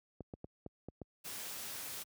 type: clicks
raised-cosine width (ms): 2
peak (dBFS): -31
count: 6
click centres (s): 0.207 / 0.338 / 0.444 / 0.663 / 0.886 / 1.017
type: noise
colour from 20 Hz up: white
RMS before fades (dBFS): -44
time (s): 1.24-2.04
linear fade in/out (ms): 20
effects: high-pass 60 Hz 12 dB/octave